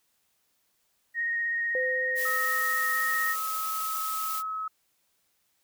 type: tone with vibrato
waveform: sine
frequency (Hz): 1864.7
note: A#6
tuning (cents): 0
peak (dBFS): -26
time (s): 1.14-3.36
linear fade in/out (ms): 50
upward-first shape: square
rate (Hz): 16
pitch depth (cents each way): 10
type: tone with exponential decay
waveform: sine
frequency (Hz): 511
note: C5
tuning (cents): -41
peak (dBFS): -27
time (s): 1.75-4.01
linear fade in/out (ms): 1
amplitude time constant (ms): 490
type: noise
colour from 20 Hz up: blue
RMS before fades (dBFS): -35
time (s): 2.15-4.43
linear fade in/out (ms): 50
type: tone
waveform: sine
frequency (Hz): 1285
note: E6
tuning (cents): -45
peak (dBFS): -30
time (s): 2.25-4.68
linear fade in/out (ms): 5
effects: white hiss -72 dBFS RMS until 5.63 s